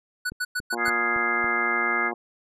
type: tone bursts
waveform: square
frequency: 1480 Hz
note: F#6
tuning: in tune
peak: -25 dBFS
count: 5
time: 0.25-0.9 s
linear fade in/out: 10 ms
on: 50 ms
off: 100 ms
type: click train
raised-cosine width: 3 ms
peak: -27 dBFS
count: 5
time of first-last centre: 0.32-1.444 s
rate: 3.56 Hz
type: harmonic tone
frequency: 118.4 Hz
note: A#2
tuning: 27 cents sharp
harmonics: 2 / 3 / 4 / 5 / 6 / 7 / 8 / 9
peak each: -37 / -33 / -39 / -43 / -35 / -36 / -40 / -41 dBFS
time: 0.72-2.14 s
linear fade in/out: 10 ms
type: chord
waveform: sine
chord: F minor seventh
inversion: third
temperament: equal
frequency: 1244.5 / 1396.9 / 1661.2 / 2093 Hz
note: Eb6 / F6 / Ab6 / C7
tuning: 0 / 0 / 0 / 0 cents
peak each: -28 / -32 / -27 / -26 dBFS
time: 0.77-2.12 s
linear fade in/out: 50 ms
effects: resampled to 32000 Hz